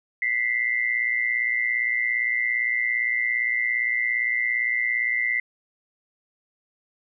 sine tone pair together, 1975.5 / 2093 Hz, B6 / C7, 0 / 0 cents, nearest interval minor second, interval 100 cents, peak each -24 dBFS, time 0.22-5.4 s, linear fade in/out 2 ms, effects none

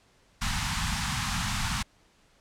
pink band-stop noise, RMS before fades -29 dBFS, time 0.41-1.83 s, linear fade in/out 10 ms, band 230 to 800 Hz, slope 48 dB/octave, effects pink hiss -63 dBFS RMS until 2.4 s + low-pass 8000 Hz 12 dB/octave

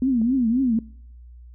sine tone with vibrato, 244.8 Hz, B3, 15 cents flat, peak -17 dBFS, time 0.02-0.79 s, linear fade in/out 2 ms, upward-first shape triangle, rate 3.8 Hz, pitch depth 210 cents each way
click, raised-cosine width 2 ms, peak -26 dBFS, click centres 0.216 s
effects noise-tail reverb RT60 0.7 s tail -25 dB re dry + added 60 Hz sine -41 dBFS peak until 1.54 s

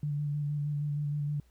sine tone with vibrato, 146.5 Hz, D3, 4 cents flat, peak -29 dBFS, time 0.03-1.4 s, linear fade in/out 2 ms, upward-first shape square, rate 6.4 Hz, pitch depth 18 cents each way, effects added 60 Hz sine -60 dBFS peak until 1.5 s + pink hiss -70 dBFS RMS until 1.5 s

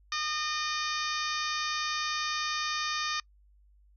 harmonic tone with a mistuned harmonic, 610 Hz, D#5, 34 cents flat, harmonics 2 / 3 / 4 / 5 / 6 / 7 / 8 / 9 / 10, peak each -34 / -37 / -38 / -43 / -38 / -41 / -40 / -42 / -42 dBFS, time 0.12-3.2 s, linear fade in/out 2 ms, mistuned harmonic 7, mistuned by +65 cents, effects noise-tail reverb RT60 0.1 s tail -26 dB re dry + added 50 Hz sine -58 dBFS peak until 3.96 s

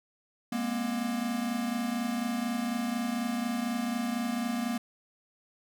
square tone cluster, 207.2 / 237.1 / 261.2 Hz, G#3 / A#3 / C4, -4 / +30 / -3 cents, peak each -38 / -31 / -39 dBFS, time 0.52-4.78 s, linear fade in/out 5 ms, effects none

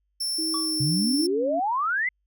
sawtooth tone, 5380 Hz, E8, 34 cents sharp, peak -23 dBFS, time 0.2-1.27 s, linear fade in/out 10 ms
sine tone with pitch glide, 321.7 to 280.1 Hz, E4 to C#4, -42 to +18 cents, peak -29 dBFS, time 0.38-1.6 s, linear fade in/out 10 ms, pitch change -240 cents, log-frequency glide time 0.62-1.34 s
triangle tone with exponential decay, 1140 Hz, C#6, 48 cents sharp, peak -26 dBFS, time 0.54-0.79 s, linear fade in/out 2 ms, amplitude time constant 54 ms
sine exponential sweep, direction up, 128.2 to 2108 Hz, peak -22 dBFS, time 0.8-2.09 s, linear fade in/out 5 ms
effects added 50 Hz sine -70 dBFS peak until 2.26 s

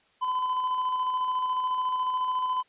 triangle tone with tremolo, 1014 Hz, B5, 45 cents sharp, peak -22 dBFS, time 0.21-2.63 s, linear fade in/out 20 ms, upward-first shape square, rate 14 Hz, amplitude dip 30%, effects white hiss -64 dBFS RMS until 2.68 s + resampled to 8000 Hz

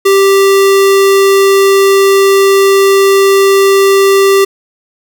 square tone, 392 Hz, G4, in tune, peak -5 dBFS, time 0.05-4.45 s, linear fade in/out 10 ms, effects none

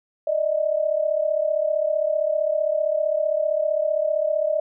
sine tone pair together, 595.6 / 631 Hz, D5 / D#5, +24 / +24 cents, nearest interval minor second, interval 100 cents, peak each -22 dBFS, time 0.27-4.6 s, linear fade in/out 5 ms, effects none

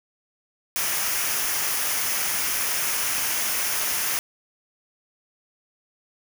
white noise with comb filter, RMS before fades -25 dBFS, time 0.76-4.19 s, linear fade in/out 0 ms, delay 0.25 ms, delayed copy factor -0.5, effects none

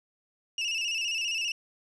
35% pulse tone with vibrato, 2745 Hz, F7, 31 cents flat, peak -26 dBFS, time 0.58-1.52 s, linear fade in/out 2 ms, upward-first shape square, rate 15 Hz, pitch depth 64 cents each way, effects resampled to 22050 Hz + 11-bit

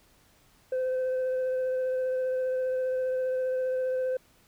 sine tone with vibrato, 514 Hz, C5, 31 cents flat, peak -23 dBFS, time 0.72-4.17 s, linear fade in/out 5 ms, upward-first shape sine, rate 15 Hz, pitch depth 11 cents each way, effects tanh soft clip ceiling -25 dBFS + pink hiss -62 dBFS RMS until 4.47 s

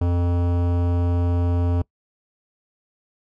sine tone with hard clipping, 87.31 Hz, F2, in tune, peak -20 dBFS, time 0.01-1.82 s, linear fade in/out 5 ms, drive 17 dB, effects noise-tail reverb RT60 0.1 s tail -23 dB re dry

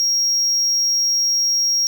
triangle tone, 5600 Hz, F8, 4 cents sharp, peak -14 dBFS, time 0-1.87 s, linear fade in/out 0 ms, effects none

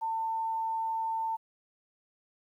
sine tone, 897 Hz, A5, 33 cents sharp, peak -29 dBFS, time 0.01-1.37 s, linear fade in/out 20 ms, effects 11-bit

